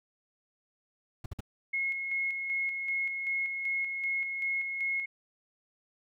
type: noise bursts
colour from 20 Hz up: brown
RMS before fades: -36 dBFS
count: 3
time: 1.24-1.406 s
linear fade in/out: 5 ms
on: 20 ms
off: 53 ms
type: tone with tremolo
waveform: sine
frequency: 2167 Hz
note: C#7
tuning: 40 cents flat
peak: -28 dBFS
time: 1.73-5.06 s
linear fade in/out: 10 ms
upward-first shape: square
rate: 2.6 Hz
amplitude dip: 40%
effects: none